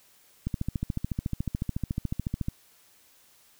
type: click train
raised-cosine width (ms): 5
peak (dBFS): -16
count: 29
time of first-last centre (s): 0.47-2.484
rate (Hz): 13.9
effects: white hiss -60 dBFS RMS until 3.59 s

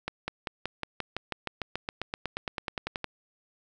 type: accelerating click train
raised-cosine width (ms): 0.3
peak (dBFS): -15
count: 23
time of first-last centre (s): 0.08-3.043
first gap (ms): 200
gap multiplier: 0.96
effects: none

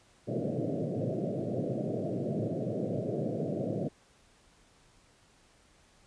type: band-pass noise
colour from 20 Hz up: pink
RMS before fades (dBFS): -33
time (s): 0.27-3.89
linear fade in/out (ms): 20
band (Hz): 110 to 670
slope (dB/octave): 96
effects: pink hiss -63 dBFS RMS until 6.06 s + resampled to 22050 Hz

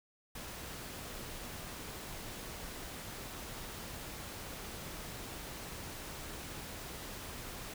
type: noise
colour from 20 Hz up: pink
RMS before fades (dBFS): -45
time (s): 0.35-7.74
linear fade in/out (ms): 5
effects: none

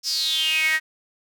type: tone with high-pass filter sweep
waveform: sawtooth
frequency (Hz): 315.4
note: D#4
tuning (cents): +24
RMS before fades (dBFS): -22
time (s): 0.03-0.8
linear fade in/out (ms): 50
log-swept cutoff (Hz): 5400 to 1800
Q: 9.5
effects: none

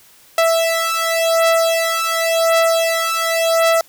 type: beating tone pair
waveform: sawtooth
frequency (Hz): 659.3 / 660.21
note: E5 / E5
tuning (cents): 0 / +3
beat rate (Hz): 0.91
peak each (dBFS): -13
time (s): 0.38-3.81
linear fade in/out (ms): 2
effects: white hiss -48 dBFS RMS until 3.88 s

